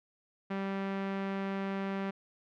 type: tone with low-pass filter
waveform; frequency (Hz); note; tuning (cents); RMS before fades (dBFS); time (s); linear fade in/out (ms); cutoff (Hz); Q
sawtooth; 195.1; G3; -8; -35; 0.5-2.11; 10; 2200; 1.1
effects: none